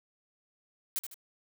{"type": "noise with echo", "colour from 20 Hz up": "blue", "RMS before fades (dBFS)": -32, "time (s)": [0.96, 0.99], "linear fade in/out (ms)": 0, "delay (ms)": 76, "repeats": 2, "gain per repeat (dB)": -8, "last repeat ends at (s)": 1.142, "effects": []}